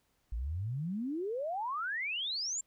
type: exponential sweep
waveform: sine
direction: up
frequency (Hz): 51.91 to 7500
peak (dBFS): -33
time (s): 0.32-2.61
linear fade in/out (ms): 5
effects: pink hiss -75 dBFS RMS until 2.66 s